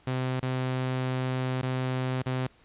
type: tone with dropouts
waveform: sawtooth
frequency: 128.9 Hz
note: C3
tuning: 26 cents flat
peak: -23 dBFS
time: 0.07-2.47 s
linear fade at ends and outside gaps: 5 ms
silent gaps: 0.4-0.427 / 1.617-1.629 / 2.223-2.26 s
effects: pink hiss -60 dBFS RMS until 2.64 s + resampled to 8000 Hz